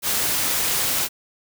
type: noise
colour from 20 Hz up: white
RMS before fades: -22 dBFS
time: 0.02-1.09 s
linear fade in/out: 50 ms
effects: none